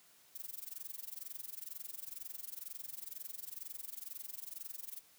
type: noise with amplitude modulation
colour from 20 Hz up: violet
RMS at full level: -43 dBFS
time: 0.35-5.01 s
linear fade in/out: 5 ms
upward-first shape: sine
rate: 22.1 Hz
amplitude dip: 100%
effects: white hiss -65 dBFS RMS until 5.18 s + high-pass 60 Hz 12 dB/octave